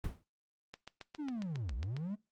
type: noise with exponential decay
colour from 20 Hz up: brown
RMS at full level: -34 dBFS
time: 0.04-0.24 s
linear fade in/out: 2 ms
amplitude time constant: 43 ms
type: click train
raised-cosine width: 0.2 ms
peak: -28 dBFS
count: 10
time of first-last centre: 0.74-1.966 s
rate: 7.34 Hz
type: linear two-way sweep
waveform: triangle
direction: down then up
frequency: 311.7 to 51.91 to 218.4 Hz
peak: -34 dBFS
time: 1.18-2.16 s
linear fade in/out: 20 ms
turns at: 1.75 s
effects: noise-tail reverb RT60 0.2 s tail -20 dB re dry + Opus 24 kbps